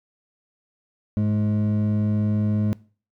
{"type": "tone pair together", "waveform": "triangle", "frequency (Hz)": [105.65, 211.3], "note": ["G#2", "G#3"], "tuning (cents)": [30, 30], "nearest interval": "octave", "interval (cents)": 1200, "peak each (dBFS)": -18, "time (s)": [1.17, 2.73], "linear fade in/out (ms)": 0, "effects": ["noise-tail reverb RT60 0.4 s tail -23 dB re dry", "tanh soft clip ceiling -15 dBFS"]}